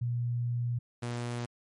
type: tone pair in turn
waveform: sine / sawtooth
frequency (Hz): 120.2 / 120.2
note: B2 / B2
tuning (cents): -46 / -46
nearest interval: unison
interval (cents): 0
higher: neither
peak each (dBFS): -28 / -29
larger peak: first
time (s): 0.01-0.79 / 1.02-1.46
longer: first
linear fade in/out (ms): 10
effects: MP3 48 kbps